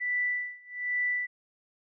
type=tone with tremolo; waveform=sine; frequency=1975.5 Hz; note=B6; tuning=in tune; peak=-25 dBFS; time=0-1.27 s; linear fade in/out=20 ms; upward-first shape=sine; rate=1.2 Hz; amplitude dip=95%; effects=none